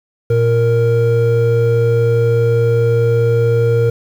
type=tone pair together; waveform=triangle; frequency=116.54 / 466.2 Hz; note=A#2 / A#4; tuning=0 / 0 cents; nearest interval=2 octaves; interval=2400 cents; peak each=-11 dBFS; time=0.3-3.9 s; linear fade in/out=5 ms; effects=7-bit